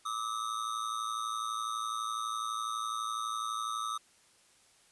square ring-modulated tone, 1231 Hz, D#6, 19 cents flat, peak -31 dBFS, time 0.05-3.98 s, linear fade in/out 10 ms, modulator 56 Hz, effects white hiss -64 dBFS RMS until 4.91 s + resampled to 24000 Hz

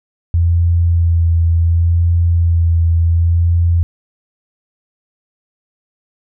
sine tone with vibrato, 84.4 Hz, E2, 41 cents sharp, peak -9 dBFS, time 0.34-3.83 s, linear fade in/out 0 ms, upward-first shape sine, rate 0.69 Hz, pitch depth 20 cents each way, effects none

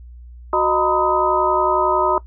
sine tone cluster, 369.1 / 616 / 930 / 1001 / 1257 Hz, F#4 / D#5 / A#5 / B5 / D#6, -4 / -17 / -4 / +23 / +17 cents, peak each -21 dBFS, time 0.53-2.18 s, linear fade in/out 2 ms, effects noise-tail reverb RT60 0.1 s tail -19 dB re dry + added 60 Hz sine -36 dBFS peak until 2.26 s

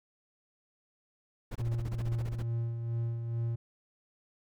brown noise bursts, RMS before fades -38 dBFS, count 14, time 1.51-2.427 s, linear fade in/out 10 ms, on 46 ms, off 21 ms
triangle tone with tremolo, 116.4 Hz, A#2, 2 cents flat, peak -27 dBFS, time 1.59-3.56 s, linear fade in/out 10 ms, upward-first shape sine, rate 2.3 Hz, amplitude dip 45%
effects none

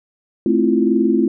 sine chord, F major seventh, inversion first, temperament just, 218.3 / 261.9 / 327.4 / 349.2 Hz, A3 / C4 / E4 / F4, -13 / +2 / -12 / 0 cents, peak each -18 dBFS, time 0.46-1.28 s, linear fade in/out 2 ms, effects none

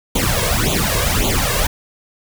pink noise with flanger, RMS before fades -17 dBFS, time 0.15-1.67 s, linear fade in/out 5 ms, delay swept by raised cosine 0.28 to 1.88 ms, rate 1.8 Hz, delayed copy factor +0.85, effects none

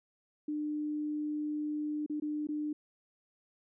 sine tone with dropouts, 300 Hz, D4, 37 cents sharp, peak -32 dBFS, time 0.48-2.73 s, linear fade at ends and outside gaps 5 ms, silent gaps 2.063-2.097 / 2.2-2.221 / 2.471-2.487 s, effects none

